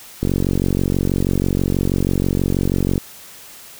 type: click train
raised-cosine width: 3 ms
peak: -5 dBFS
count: 128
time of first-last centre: 0.23-2.979 s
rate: 46.2 Hz
effects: white hiss -40 dBFS RMS until 3.79 s